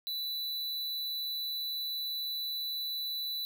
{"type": "tone", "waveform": "square", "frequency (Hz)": 3973, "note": "B7", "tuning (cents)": 10, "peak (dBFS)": -34, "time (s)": [0.07, 3.45], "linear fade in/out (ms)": 0, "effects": []}